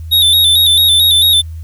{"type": "tone with vibrato", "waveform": "square", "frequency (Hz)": 3651, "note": "A#7", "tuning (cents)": -37, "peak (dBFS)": -7, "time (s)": [0.11, 1.42], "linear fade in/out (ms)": 20, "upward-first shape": "square", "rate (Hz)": 4.5, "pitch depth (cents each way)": 56, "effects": ["added 81 Hz sine -23 dBFS peak until 1.63 s", "white hiss -52 dBFS RMS until 1.63 s"]}